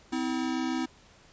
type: tone pair together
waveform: square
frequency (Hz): 255.9 / 322.7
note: C4 / E4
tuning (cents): -38 / -37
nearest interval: major third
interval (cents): 401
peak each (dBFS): -31 / -32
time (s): 0.12-0.86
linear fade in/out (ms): 10
effects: pink hiss -57 dBFS RMS until 1.32 s + resampled to 16000 Hz